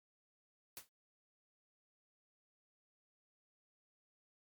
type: noise with exponential decay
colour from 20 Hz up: white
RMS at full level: -44 dBFS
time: 0.77-0.89 s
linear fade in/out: 0 ms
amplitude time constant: 25 ms
effects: high-pass 60 Hz 12 dB/octave + MP3 96 kbps